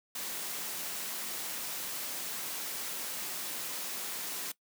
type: high-pass noise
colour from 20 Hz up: white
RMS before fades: -38 dBFS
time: 0.15-4.52 s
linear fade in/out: 5 ms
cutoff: 150 Hz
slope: 24 dB/octave
effects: noise-tail reverb RT60 0.1 s tail -20 dB re dry

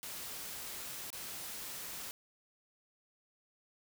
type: noise with dropouts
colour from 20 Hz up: white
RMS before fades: -44 dBFS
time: 0.03-2.11 s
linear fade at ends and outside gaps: 0 ms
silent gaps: 1.103-1.129 s
effects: none

